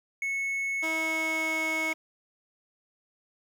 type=tone; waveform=triangle; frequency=2200 Hz; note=C#7; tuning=14 cents flat; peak=-26 dBFS; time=0.22-1.93 s; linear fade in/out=2 ms
type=tone with pitch glide; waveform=15% pulse; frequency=321 to 318.6 Hz; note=E4 to D#4; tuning=-46 to +41 cents; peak=-26 dBFS; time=0.82-1.94 s; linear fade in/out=20 ms; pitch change=-13 cents; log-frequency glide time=0.99-1.65 s
effects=none